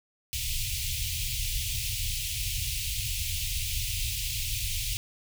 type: band-stop noise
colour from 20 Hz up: pink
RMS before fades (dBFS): -31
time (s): 0.33-4.97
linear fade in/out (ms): 0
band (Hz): 120 to 2400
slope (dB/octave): 48
effects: none